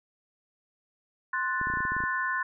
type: chord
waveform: sine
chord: F# diminished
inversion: second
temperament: equal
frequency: 1046.5 / 1480 / 1760 Hz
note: C6 / F#6 / A6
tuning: 0 / 0 / 0 cents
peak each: -31 dBFS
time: 1.33-2.43 s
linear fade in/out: 5 ms
type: clicks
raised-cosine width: 3 ms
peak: -26 dBFS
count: 11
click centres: 1.614 / 1.671 / 1.701 / 1.738 / 1.772 / 1.805 / 1.852 / 1.92 / 1.966 / 2.004 / 2.038 s
effects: none